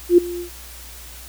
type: tone with ADSR envelope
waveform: sine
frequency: 350 Hz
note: F4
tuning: 4 cents sharp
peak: -5 dBFS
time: 0.09-0.5 s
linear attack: 88 ms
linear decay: 9 ms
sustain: -20 dB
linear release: 99 ms
effects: added 60 Hz sine -40 dBFS peak until 1.28 s + white hiss -40 dBFS RMS until 1.28 s

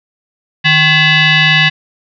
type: tone with frequency modulation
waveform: sine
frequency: 153.9 Hz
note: D#3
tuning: 19 cents flat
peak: -6 dBFS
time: 0.64-1.7 s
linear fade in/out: 20 ms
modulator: 928 Hz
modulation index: 3.5
effects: none

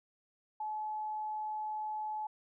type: tone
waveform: sine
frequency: 857 Hz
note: A5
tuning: 46 cents flat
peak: -35 dBFS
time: 0.6-2.27 s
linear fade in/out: 5 ms
effects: none

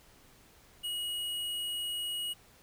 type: tone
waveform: square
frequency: 2900 Hz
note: F#7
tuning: 35 cents flat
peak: -34 dBFS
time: 0.83-2.34 s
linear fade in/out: 20 ms
effects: pink hiss -60 dBFS RMS until 2.62 s

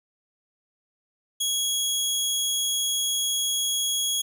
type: tone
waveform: 20% pulse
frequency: 3322 Hz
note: G#7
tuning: in tune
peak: -18 dBFS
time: 1.4-4.22 s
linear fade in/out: 10 ms
effects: none

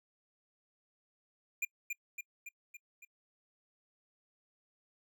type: tone with echo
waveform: square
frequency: 2405 Hz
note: D7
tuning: 41 cents sharp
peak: -32 dBFS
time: 1.62-1.65 s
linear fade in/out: 5 ms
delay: 280 ms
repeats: 5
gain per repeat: -4 dB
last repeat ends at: 3.05 s
effects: noise-tail reverb RT60 0.1 s tail -26 dB re dry

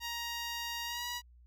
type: tone with pitch glide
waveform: 10% pulse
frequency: 940 to 967 Hz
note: A#5 to B5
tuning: +14 to -37 cents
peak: -28 dBFS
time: 0-1.22 s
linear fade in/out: 50 ms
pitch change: +49 cents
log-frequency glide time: 0.85-1.06 s
effects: added 60 Hz sine -56 dBFS peak until 1.46 s

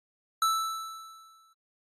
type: tone with exponential decay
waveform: square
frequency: 1318.5 Hz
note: E6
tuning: in tune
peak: -22 dBFS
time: 0.42-1.53 s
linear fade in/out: 2 ms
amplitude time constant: 240 ms
effects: AAC 32 kbps

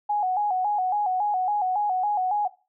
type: tone with vibrato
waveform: sine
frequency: 784 Hz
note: G5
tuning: in tune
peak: -21 dBFS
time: 0.09-2.48 s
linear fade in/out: 10 ms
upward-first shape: square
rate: 3.6 Hz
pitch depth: 100 cents each way
effects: noise-tail reverb RT60 0.3 s tail -19 dB re dry

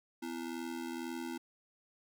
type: ring-modulated tone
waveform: square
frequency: 293.7 Hz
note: D4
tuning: in tune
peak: -36 dBFS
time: 0.22-1.38 s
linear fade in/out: 10 ms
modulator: 41 Hz
effects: none

